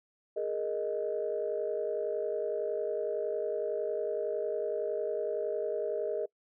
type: chord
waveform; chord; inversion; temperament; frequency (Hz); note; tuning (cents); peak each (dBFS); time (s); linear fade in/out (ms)
sine; Ab suspended second; none; equal; 415.3 / 466.2 / 622.3; Ab4 / Bb4 / Eb5; 0 / 0 / 0; -34; 0.36-6.26; 10
effects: noise-tail reverb RT60 0.1 s tail -25 dB re dry + tanh soft clip ceiling -21 dBFS